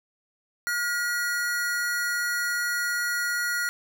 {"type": "tone pair together", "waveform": "square", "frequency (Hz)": [1431.7, 1930], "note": ["F6", "B6"], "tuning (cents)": [43, -40], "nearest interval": "perfect fourth", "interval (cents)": 517, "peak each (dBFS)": [-27, -31], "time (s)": [0.67, 3.69], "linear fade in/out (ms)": 0, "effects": []}